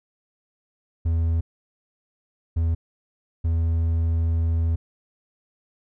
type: tone bursts at uneven times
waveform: triangle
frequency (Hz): 82.41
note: E2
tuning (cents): 0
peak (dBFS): -17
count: 3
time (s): 1.05-1.41 / 2.56-2.75 / 3.44-4.76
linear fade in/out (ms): 10
effects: none